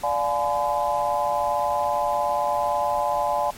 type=chord; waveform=sine; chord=D diminished seventh; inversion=none; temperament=just; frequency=587.3 / 704.8 / 845.8 / 1014.9 Hz; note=D5 / F5 / Ab5 / Cb6; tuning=0 / +16 / +31 / +47 cents; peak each=-26 / -27 / -24 / -27 dBFS; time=0.03-3.51 s; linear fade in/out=10 ms; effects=pink hiss -42 dBFS RMS until 3.57 s + MP3 64 kbps